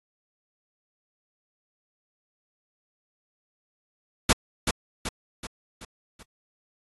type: noise with echo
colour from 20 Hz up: pink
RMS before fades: -18 dBFS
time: 4.29-4.33 s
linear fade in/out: 5 ms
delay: 380 ms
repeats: 5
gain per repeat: -6 dB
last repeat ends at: 6.23 s
effects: low-pass 12000 Hz 12 dB/octave + AAC 32 kbps